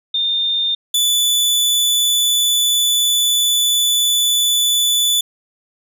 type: tone pair in turn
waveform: sine / sawtooth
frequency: 3624 / 3477 Hz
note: A#7 / A7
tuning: -50 / -21 cents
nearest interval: minor second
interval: 71 cents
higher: first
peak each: -15 / -10 dBFS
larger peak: second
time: 0.14-0.75 / 0.94-5.21 s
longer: second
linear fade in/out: 5 ms
effects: none